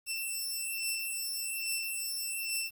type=beating tone pair; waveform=10% pulse; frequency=2682 / 2683.2 Hz; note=E7 / E7; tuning=+29 / +30 cents; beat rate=1.2 Hz; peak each=-27 / -28 dBFS; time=0.06-2.71 s; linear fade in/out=50 ms; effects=10-bit